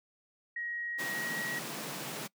sine tone with pitch glide, 1893 to 1907.3 Hz, A#6 to A#6, +26 to +39 cents, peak -35 dBFS, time 0.56-1.59 s, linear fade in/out 5 ms, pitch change +13 cents, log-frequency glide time 1.08-1.47 s
pink high-pass noise, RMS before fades -40 dBFS, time 0.98-2.28 s, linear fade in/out 20 ms, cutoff 130 Hz, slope 96 dB/octave
effects noise-tail reverb RT60 0.1 s tail -23 dB re dry

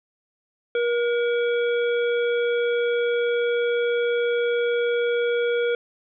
harmonic tone with a mistuned harmonic, 476.9 Hz, A#4, 39 cents sharp, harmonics 1 / 3 / 5 / 7, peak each -20 / -30 / -34 / -37 dBFS, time 0.75-5.75 s, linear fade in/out 2 ms, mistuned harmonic 5, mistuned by -69 cents, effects none

